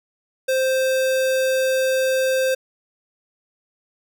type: tone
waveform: square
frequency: 523.3 Hz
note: C5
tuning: in tune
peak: -18 dBFS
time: 0.48-2.55 s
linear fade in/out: 10 ms
effects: none